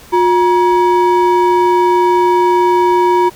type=ring-modulated tone; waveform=triangle; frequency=655 Hz; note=E5; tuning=11 cents flat; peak=-3 dBFS; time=0.12-3.3 s; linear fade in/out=20 ms; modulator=297 Hz; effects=pink hiss -39 dBFS RMS until 3.35 s

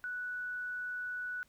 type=tone; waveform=sine; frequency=1479 Hz; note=F#6; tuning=1 cent flat; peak=-36 dBFS; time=0.04-1.43 s; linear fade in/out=0 ms; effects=pink hiss -69 dBFS RMS until 1.48 s

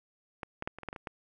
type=clicks; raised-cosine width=0.5 ms; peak=-22 / -21 / -18 / -28 / -28 / -20 / -25 / -27 / -22 dBFS; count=9; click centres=0.432 / 0.624 / 0.675 / 0.786 / 0.833 / 0.887 / 0.929 / 0.962 / 1.072 s; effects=none

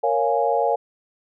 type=chord; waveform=sine; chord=Bb minor seventh; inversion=none; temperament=equal; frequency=466.2 / 554.4 / 698.5 / 830.6 Hz; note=Bb4 / Db5 / F5 / Ab5; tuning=0 / 0 / 0 / 0 cents; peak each=-23 dBFS; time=0.03-0.76 s; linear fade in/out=10 ms; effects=none

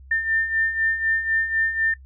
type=beating tone pair; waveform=sine; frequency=1796 / 1800 Hz; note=A6 / A6; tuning=+35 / +39 cents; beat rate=4 Hz; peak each=-27 / -21 dBFS; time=0.11-1.94 s; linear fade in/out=5 ms; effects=noise-tail reverb RT60 0.1 s tail -21 dB re dry + added 66 Hz sine -42 dBFS peak until 2.05 s

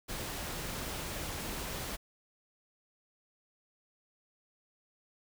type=noise; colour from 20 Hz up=pink; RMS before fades=-39 dBFS; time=0.08-1.97 s; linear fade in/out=20 ms; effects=none

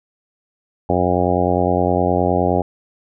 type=harmonic tone; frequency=89.7 Hz; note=F2; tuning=47 cents sharp; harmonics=1 / 2 / 3 / 4 / 5 / 6 / 7 / 8 / 9; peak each=-23 / -23 / -23 / -23 / -23 / -23 / -23 / -23 / -23 dBFS; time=0.89-2.62 s; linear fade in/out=5 ms; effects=none

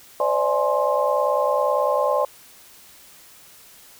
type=tone cluster; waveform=sine; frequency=512 / 582 / 640 / 840 / 1054 Hz; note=C5 / D5 / D#5 / G#5 / C6; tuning=-38 / -16 / +49 / +19 / +12 cents; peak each=-24 / -21 / -29 / -26 / -24 dBFS; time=0.2-2.25 s; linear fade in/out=2 ms; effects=white hiss -48 dBFS RMS until 3.99 s

